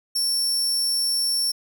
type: tone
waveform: sawtooth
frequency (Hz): 5440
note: F8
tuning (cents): -46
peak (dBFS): -18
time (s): 0.15-1.52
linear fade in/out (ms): 10
effects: none